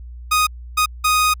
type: tone bursts at uneven times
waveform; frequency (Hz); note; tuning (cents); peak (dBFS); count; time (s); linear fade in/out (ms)
sawtooth; 1244.5; D#6; 0; -10; 3; 0.31-0.47 / 0.77-0.86 / 1.04-1.34; 10
effects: added 60 Hz sine -32 dBFS peak until 1.4 s